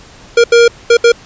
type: tone bursts at uneven times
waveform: square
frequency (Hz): 470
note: A#4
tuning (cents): +14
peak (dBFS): -4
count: 4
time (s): 0.37-0.44 / 0.52-0.68 / 0.9-0.97 / 1.04-1.12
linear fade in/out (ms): 5
effects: pink hiss -38 dBFS RMS until 1.25 s + resampled to 16000 Hz